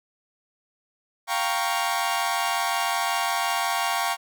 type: chord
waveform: sawtooth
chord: G half-diminished seventh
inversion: third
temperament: equal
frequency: 698.5 / 784 / 932.3 / 1108.7 Hz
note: F5 / G5 / Bb5 / Db6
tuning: 0 / 0 / 0 / 0 cents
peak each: -25 dBFS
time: 1.27-4.17 s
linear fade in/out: 50 ms
effects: none